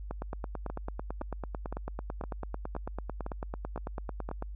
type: two click trains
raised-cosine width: 1 ms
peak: -22 / -23 dBFS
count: 40 / 8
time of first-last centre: 0.11-4.424 / 0.7-4.29 s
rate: 9.04 / 1.95 Hz
effects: added 50 Hz sine -38 dBFS peak until 4.55 s